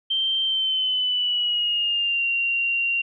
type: tone with pitch glide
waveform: sine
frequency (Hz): 3136 to 2762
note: G7 to F7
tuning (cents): 0 to -20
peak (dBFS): -20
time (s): 0.1-3.02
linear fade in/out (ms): 10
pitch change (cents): -220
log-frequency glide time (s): 0.43-2.24
effects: none